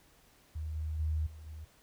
sine tone with level steps, 77.78 Hz, D#2, in tune, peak -35 / -33 / -29 / -46 / -42 dBFS, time 0.55-1.65 s, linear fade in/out 10 ms, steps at 0.75 / 0.99 / 1.26 / 1.46 s, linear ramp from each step 10 ms, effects pink hiss -64 dBFS RMS until 1.82 s

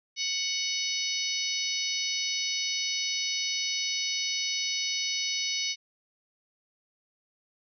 harmonic tone with a mistuned harmonic, 740 Hz, F#5, in tune, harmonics 3 / 4 / 5 / 6 / 7 / 8, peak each -35 / -35 / -35 / -35 / -35 / -35 dBFS, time 0.16-5.76 s, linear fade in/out 50 ms, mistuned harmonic 5, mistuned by +18 cents, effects none

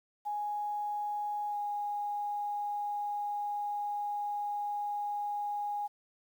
sine tone with pitch glide, 830.6 to 824.4 Hz, G#5 to G#5, 0 to -13 cents, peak -32 dBFS, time 0.25-5.88 s, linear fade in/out 20 ms, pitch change -13 cents, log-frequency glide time 1.48-1.57 s, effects 10-bit

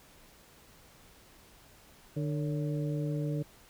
harmonic tone with a mistuned harmonic, 149.7 Hz, D3, 33 cents sharp, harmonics 1 / 2 / 3 / 4, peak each -31 / -37 / -41 / -43 dBFS, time 2.16-3.43 s, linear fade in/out 10 ms, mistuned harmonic 4, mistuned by -100 cents, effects pink hiss -58 dBFS RMS until 3.69 s

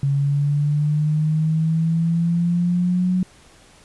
sine exponential sweep, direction up, 138.59 to 184.4 Hz, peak -16 dBFS, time 0.03-3.23 s, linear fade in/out 2 ms, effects pink hiss -50 dBFS RMS until 3.84 s + resampled to 24000 Hz

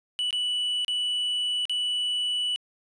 triangle tone with dropouts, 2960 Hz, F#7, in tune, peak -23 dBFS, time 0.19-2.56 s, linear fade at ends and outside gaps 0 ms, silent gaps 0.307-0.328 / 0.847-0.881 / 1.654-1.696 s, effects resampled to 22050 Hz

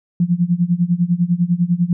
sine tone with tremolo, 174.61 Hz, F3, in tune, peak -10 dBFS, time 0.2-1.93 s, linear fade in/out 2 ms, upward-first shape sine, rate 10 Hz, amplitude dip 90%, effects none

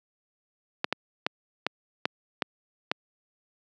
clicks, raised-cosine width 0.3 ms, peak -8 dBFS, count 7, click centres 0.844 / 0.926 / 1.265 / 1.666 / 2.055 / 2.422 / 2.915 s, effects high-pass 200 Hz 12 dB/octave

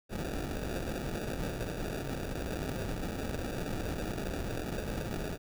pink noise with sample-and-hold, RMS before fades -36 dBFS, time 0.09-5.38 s, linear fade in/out 50 ms, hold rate 1050 Hz, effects none

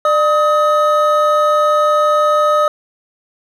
triangle tone pair together, 599 / 1264.5 Hz, D5 / D#6, +34 / +28 cents, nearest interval octave + minor second, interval 1294 cents, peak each -11 dBFS, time 0.05-2.68 s, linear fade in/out 2 ms, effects none

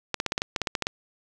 clicks, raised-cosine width 0.2 ms, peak -8 dBFS, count 12, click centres 0.143 / 0.201 / 0.263 / 0.321 / 0.379 / 0.419 / 0.562 / 0.617 / 0.672 / 0.752 / 0.823 / 0.869 s, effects none

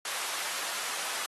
pink high-pass noise, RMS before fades -35 dBFS, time 0.05-1.26 s, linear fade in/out 2 ms, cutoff 930 Hz, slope 12 dB/octave, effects AAC 32 kbps

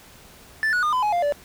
triangle tone with pitch steps, 1760 / 1463 / 1216.1 / 1010.9 / 840.3 / 698.5 / 580.6 Hz, A6 / F#6 / D#6 / B5 / G#5 / F5 / D5, 0 / -20 / -40 / +40 / +20 / 0 / -20 cents, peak -17 dBFS, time 0.63-1.323 s, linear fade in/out 0 ms, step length 99 ms, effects pink hiss -48 dBFS RMS until 1.44 s

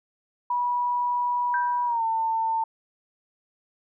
sine tone with pitch glide, 974 to 898.3 Hz, B5 to A5, -24 to +36 cents, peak -22 dBFS, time 0.5-2.64 s, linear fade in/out 5 ms, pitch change -140 cents, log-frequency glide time 1.85-2.04 s
sine tone with exponential decay, 1568 Hz, G6, in tune, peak -24 dBFS, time 1.54-1.99 s, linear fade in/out 1 ms, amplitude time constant 97 ms
effects none

